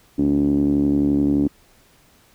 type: tone with low-pass filter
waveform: 5% pulse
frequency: 71.6 Hz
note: D2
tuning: 43 cents flat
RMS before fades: -18 dBFS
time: 0.18-1.48 s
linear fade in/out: 10 ms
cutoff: 280 Hz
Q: 6
effects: pink hiss -55 dBFS RMS until 2.34 s